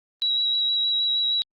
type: tone with vibrato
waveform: sine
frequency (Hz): 3881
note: B7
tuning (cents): -31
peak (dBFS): -20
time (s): 0.22-1.42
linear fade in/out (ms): 0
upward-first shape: square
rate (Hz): 6.4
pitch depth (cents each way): 11
effects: Opus 32 kbps